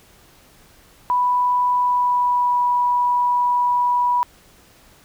sine tone with pitch glide, 987.8 to 977.6 Hz, B5 to B5, 0 to -18 cents, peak -15 dBFS, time 1.1-4.23 s, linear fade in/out 0 ms, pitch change -18 cents, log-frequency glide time 1.74-2.59 s, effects pink hiss -51 dBFS RMS until 5.04 s

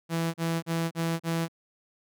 sawtooth tone bursts, 165.6 Hz, E3, 8 cents sharp, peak -22 dBFS, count 5, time 0.09-1.484 s, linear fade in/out 50 ms, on 250 ms, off 36 ms, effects none

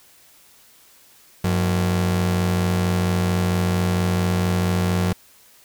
45% pulse ring-modulated tone, 138.1 Hz, C#3, 6 cents flat, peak -15 dBFS, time 1.44-5.13 s, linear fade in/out 5 ms, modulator 42.2 Hz, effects white hiss -52 dBFS RMS until 5.64 s

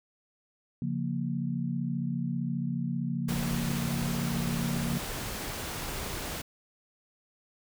sine chord, Bb minor, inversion first, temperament just, 139.85 / 174.81 / 233.1 Hz, Db3 / F3 / Bb3, +16 / +2 / 0 cents, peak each -33 dBFS, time 0.82-4.98 s, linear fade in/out 2 ms
pink noise, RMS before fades -36 dBFS, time 3.28-6.42 s, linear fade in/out 10 ms
effects none

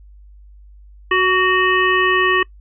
harmonic tone with a mistuned harmonic, 370 Hz, F#4, in tune, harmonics 1 / 3 / 5 / 7 / 8, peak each -18 / -17 / -17 / -24 / -25 dBFS, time 1.11-2.43 s, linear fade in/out 5 ms, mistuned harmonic 3, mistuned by +27 cents, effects noise-tail reverb RT60 0.1 s tail -24 dB re dry + added 50 Hz sine -40 dBFS peak until 2.6 s

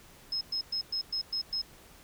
sine tone bursts, 5160 Hz, E8, 38 cents flat, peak -29 dBFS, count 7, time 0.32-1.617 s, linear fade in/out 5 ms, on 91 ms, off 110 ms, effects pink hiss -55 dBFS RMS until 2.03 s

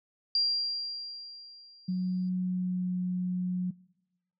sine tone with exponential decay, 4758 Hz, D8, 22 cents sharp, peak -23 dBFS, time 0.35-2.29 s, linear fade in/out 2 ms, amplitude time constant 420 ms
sine tone with pitch glide, 183.2 to 181.31 Hz, F#3 to F#3, -17 to -35 cents, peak -27 dBFS, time 1.88-3.71 s, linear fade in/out 10 ms, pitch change -18 cents, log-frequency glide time 2.33-2.96 s
effects noise-tail reverb RT60 1.0 s tail -23 dB re dry

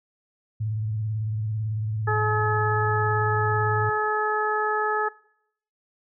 sine tone with vibrato, 108.3 Hz, A2, 27 cents flat, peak -24 dBFS, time 0.6-3.9 s, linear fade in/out 10 ms, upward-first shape square, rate 18 Hz, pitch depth 44 cents each way
harmonic tone, 426.9 Hz, G#4, 48 cents sharp, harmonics 1 / 2 / 3 / 4, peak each -27 / -27 / -27 / -27 dBFS, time 2.07-5.09 s, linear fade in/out 10 ms
effects noise-tail reverb RT60 0.7 s tail -22 dB re dry

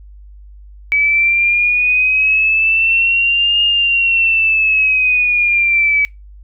sine linear two-way sweep, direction up then down, 2282 to 2837 to 2282 Hz, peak -10 dBFS, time 0.92-6.05 s, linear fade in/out 0 ms, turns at 3.62 s, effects noise-tail reverb RT60 0.2 s tail -24 dB re dry + added 50 Hz sine -35 dBFS peak until 6.43 s

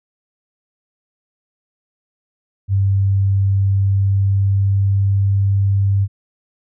sine tone with pitch glide, 98 to 98.8 Hz, G2 to G2, 0 to +14 cents, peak -12 dBFS, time 2.68-6.08 s, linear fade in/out 50 ms, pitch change +14 cents, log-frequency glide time 3.63-5.27 s, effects none

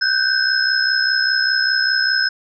sine tone cluster, 1510 / 1575 / 5160 Hz, F#6 / G6 / E8, +35 / +8 / -38 cents, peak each -19 dBFS, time 0.01-2.29 s, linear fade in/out 10 ms, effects none

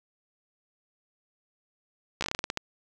slowing click train, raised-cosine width 0.2 ms, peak -12 dBFS, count 11, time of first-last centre 2.21-2.573 s, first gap 14 ms, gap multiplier 1.2, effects none

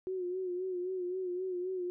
sine tone with vibrato, 365.6 Hz, F#4, 21 cents flat, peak -33 dBFS, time 0.07-1.9 s, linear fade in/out 0 ms, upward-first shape sine, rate 3.8 Hz, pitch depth 55 cents each way, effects none

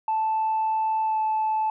sine tone with pitch glide, 878 to 870.9 Hz, A5 to A5, -4 to -18 cents, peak -20 dBFS, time 0.08-1.7 s, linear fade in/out 2 ms, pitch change -14 cents, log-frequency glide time 1.04-1.18 s, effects tanh soft clip ceiling -18 dBFS

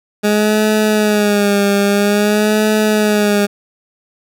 20% pulse tone with vibrato, 207.7 Hz, G#3, in tune, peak -6 dBFS, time 0.23-3.47 s, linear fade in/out 20 ms, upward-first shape sine, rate 0.5 Hz, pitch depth 58 cents each way, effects none

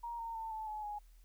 sine tone with pitch steps, 940 / 917.5 / 895.5 / 874 / 853.1 / 832.6 Hz, A#5 / A#5 / A5 / A5 / G#5 / G#5, +14 / -28 / +30 / -12 / +46 / +4 cents, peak -39 dBFS, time 0.03-0.99 s, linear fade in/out 10 ms, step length 160 ms, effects added 40 Hz sine -57 dBFS peak until 1.24 s + white hiss -73 dBFS RMS until 1.24 s

